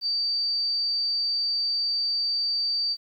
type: tone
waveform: sine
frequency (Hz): 4629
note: D8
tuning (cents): -26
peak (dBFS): -23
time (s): 0.01-2.97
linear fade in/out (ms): 50
effects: 10-bit